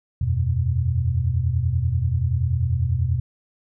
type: chord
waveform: sine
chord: E suspended second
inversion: none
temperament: just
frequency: 82.41 / 92.71 / 123.61 Hz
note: E2 / F#2 / B2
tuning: 0 / +4 / +2 cents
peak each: -23 / -24 / -22 dBFS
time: 0.21-3.2 s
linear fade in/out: 5 ms
effects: none